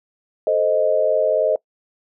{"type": "chord", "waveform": "sine", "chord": "A diminished", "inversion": "none", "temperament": "equal", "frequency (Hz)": [440, 523.3, 622.3], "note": ["A4", "C5", "Eb5"], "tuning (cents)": [0, 0, 0], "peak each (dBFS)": [-22, -20, -17], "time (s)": [0.47, 1.56], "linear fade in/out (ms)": 2, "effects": ["noise-tail reverb RT60 0.1 s tail -23 dB re dry"]}